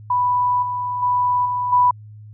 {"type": "tone with level steps", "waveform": "sine", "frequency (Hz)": 987.8, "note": "B5", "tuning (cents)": 0, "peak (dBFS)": [-15, -21, -15, -19, -11], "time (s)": [0.1, 1.91], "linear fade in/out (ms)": 5, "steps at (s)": [0.62, 1.02, 1.45, 1.72], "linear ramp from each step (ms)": 10, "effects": ["added 106 Hz sine -37 dBFS peak until 2.33 s"]}